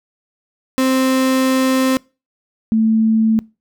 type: tone pair in turn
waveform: 35% pulse / sine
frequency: 261.6 / 221.5 Hz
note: C4 / A3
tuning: 0 / +12 cents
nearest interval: minor third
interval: 288 cents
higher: first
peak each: -11 dBFS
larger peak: neither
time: 0.78-1.97 / 2.72-3.39 s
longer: first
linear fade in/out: 0 ms
effects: noise-tail reverb RT60 0.3 s tail -25 dB re dry

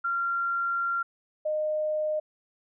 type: tone pair in turn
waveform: sine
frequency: 1380 / 613.7 Hz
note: F6 / D#5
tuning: -21 / -24 cents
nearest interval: octave + major second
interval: 1403 cents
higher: first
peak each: -25 dBFS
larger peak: neither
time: 0.04-1.03 / 1.45-2.2 s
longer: first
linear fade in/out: 10 ms
effects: none

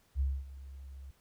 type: tone with ADSR envelope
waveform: sine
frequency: 67.9 Hz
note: C#2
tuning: 35 cents flat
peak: -26 dBFS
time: 0.15-1.11 s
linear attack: 52 ms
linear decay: 240 ms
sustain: -18 dB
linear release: 6 ms
effects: pink hiss -69 dBFS RMS until 1.2 s

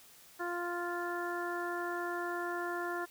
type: harmonic tone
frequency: 349.2 Hz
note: F4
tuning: in tune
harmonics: 1 / 2 / 3 / 4 / 5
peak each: -38 / -41 / -42 / -41 / -43 dBFS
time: 0.39-3.06 s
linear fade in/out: 20 ms
effects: white hiss -58 dBFS RMS until 3.1 s

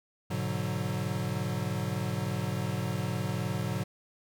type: chord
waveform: square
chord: G# half-diminished seventh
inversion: none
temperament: equal with one note detuned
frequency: 103.83 / 123.47 / 146.83 / 185.96 Hz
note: G#2 / B2 / D3 / F#3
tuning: 0 / 0 / 0 / +9 cents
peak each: -36 / -36 / -37 / -36 dBFS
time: 0.3-3.84 s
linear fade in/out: 10 ms
effects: none

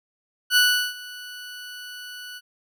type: tone with ADSR envelope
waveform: 20% pulse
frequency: 1480 Hz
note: F#6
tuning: in tune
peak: -9 dBFS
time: 0.5-2.41 s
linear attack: 64 ms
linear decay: 370 ms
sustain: -22 dB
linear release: 41 ms
effects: none

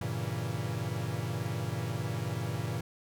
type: chord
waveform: 45% pulse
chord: G diminished seventh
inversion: none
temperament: equal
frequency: 98 / 116.54 / 138.59 / 164.81 Hz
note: G2 / Bb2 / Db3 / Fb3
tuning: 0 / 0 / 0 / 0 cents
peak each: -39 / -35 / -39 / -39 dBFS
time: 0.01-2.81 s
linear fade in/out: 5 ms
effects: none

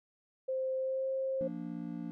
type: tone with pitch glide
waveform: sine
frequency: 523.3 to 530.9 Hz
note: C5 to C5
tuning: 0 to +25 cents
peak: -31 dBFS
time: 0.48-1.48 s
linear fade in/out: 10 ms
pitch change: +25 cents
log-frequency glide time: 0.77-1.08 s
type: chord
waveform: triangle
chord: Bb major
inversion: second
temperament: just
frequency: 174.81 / 233.1 / 291.4 Hz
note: F3 / Bb3 / D4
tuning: +2 / 0 / -13 cents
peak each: -40 dBFS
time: 1.41-2.11 s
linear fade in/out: 0 ms
effects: none

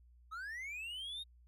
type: linear sweep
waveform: triangle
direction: up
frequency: 1241 to 3760 Hz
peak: -40 dBFS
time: 0.31-1.24 s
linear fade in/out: 20 ms
effects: added 60 Hz sine -60 dBFS peak until 1.47 s

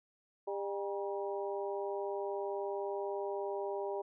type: harmonic tone with a mistuned harmonic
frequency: 199.9 Hz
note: G3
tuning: 34 cents sharp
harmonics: 2 / 3 / 4 / 5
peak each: -37 / -41 / -43 / -45 dBFS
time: 0.47-4.02 s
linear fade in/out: 10 ms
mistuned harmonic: 5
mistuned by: -76 cents
effects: none

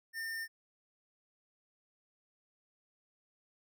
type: tone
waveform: square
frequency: 1809 Hz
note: A6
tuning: 48 cents sharp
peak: -38 dBFS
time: 0.13-0.48 s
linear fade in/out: 50 ms
effects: none

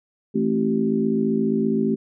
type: harmonic tone with a mistuned harmonic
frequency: 55 Hz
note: A1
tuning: in tune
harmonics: 3 / 4 / 5 / 6 / 7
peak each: -30 / -21 / -25 / -32 / -24 dBFS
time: 0.34-1.96 s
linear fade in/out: 20 ms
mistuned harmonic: 5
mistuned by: -43 cents
effects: none

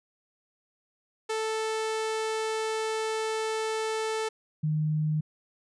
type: tone pair in turn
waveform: sawtooth / sine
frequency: 440 / 153.78 Hz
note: A4 / D#3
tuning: 0 / -20 cents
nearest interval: octave + tritone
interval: 1820 cents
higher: first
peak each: -24 dBFS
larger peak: neither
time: 1.29-4.29 / 4.63-5.21 s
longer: first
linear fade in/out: 10 ms
effects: resampled to 22050 Hz

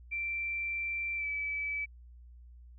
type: tone with pitch glide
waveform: sine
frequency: 2349 to 2301 Hz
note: D7 to D7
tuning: 0 to -36 cents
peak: -32 dBFS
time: 0.11-1.86 s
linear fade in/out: 20 ms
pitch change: -36 cents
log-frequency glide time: 1.16-1.27 s
effects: added 60 Hz sine -50 dBFS peak until 2.78 s

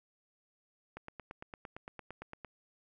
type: click train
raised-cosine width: 0.5 ms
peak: -29 dBFS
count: 14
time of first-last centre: 0.97-2.447 s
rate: 8.8 Hz
effects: none

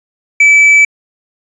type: tone with tanh clipping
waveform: sine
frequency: 2305 Hz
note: D7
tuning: 33 cents flat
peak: -4 dBFS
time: 0.4-0.85 s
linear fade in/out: 5 ms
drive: 4 dB
effects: resampled to 22050 Hz

